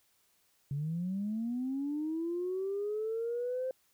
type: linear sweep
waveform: sine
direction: up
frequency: 136.6 to 523.3 Hz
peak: -31 dBFS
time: 0.71-3.71 s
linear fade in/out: 2 ms
effects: tanh soft clip ceiling -27 dBFS + white hiss -71 dBFS RMS until 3.93 s